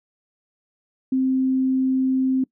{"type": "tone", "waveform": "sine", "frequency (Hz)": 261.6, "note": "C4", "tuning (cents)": 0, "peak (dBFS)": -17, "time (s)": [1.12, 2.44], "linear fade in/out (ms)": 5, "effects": ["noise-tail reverb RT60 0.1 s tail -23 dB re dry"]}